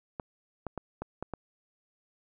clicks, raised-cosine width 1 ms, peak -21 dBFS, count 6, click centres 0.198 / 0.667 / 0.777 / 1.02 / 1.226 / 1.337 s, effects none

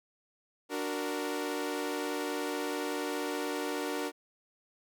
sawtooth chord, D augmented, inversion none, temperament equal, 293.7 / 370 / 466.2 Hz, D4 / F#4 / A#4, 0 / 0 / 0 cents, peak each -32 / -34 / -33 dBFS, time 0.69-4.12 s, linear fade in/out 50 ms, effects none

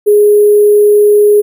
sine tone with sample-and-hold, 415.3 Hz, G#4, in tune, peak -3 dBFS, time 0.06-1.42 s, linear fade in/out 20 ms, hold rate 11025 Hz, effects none

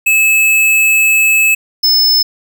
square tone pair in turn, 2600 / 5233 Hz, E7 / E8, -24 / -14 cents, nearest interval octave, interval 1210 cents, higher second, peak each -8 dBFS, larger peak neither, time 0.06-1.55 / 1.83-2.23 s, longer first, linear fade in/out 10 ms, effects none

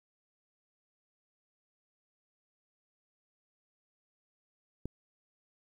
click, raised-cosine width 3 ms, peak -24 dBFS, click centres 4.856 s, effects 10-bit

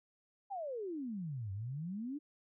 sine exponential two-way sweep, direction down then up, 830.6 to 93.7 to 305.7 Hz, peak -38 dBFS, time 0.5-2.19 s, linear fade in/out 20 ms, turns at 1.52 s, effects none

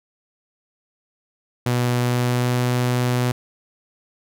sawtooth tone with pitch glide, 122.5 to 123.78 Hz, B2 to B2, -14 to +4 cents, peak -14 dBFS, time 1.66-3.32 s, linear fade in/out 5 ms, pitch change +18 cents, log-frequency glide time 2-2.67 s, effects none

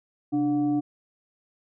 sine tone with frequency modulation, 295 Hz, D4, 8 cents sharp, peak -21 dBFS, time 0.32-0.81 s, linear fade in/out 20 ms, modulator 428 Hz, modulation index 0.43, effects none

